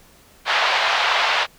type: band-pass noise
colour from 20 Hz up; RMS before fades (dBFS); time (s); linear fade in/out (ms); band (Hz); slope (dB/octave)
pink; -19; 0.45-1.47; 50; 710 to 4000; 24
effects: pink hiss -51 dBFS RMS until 1.58 s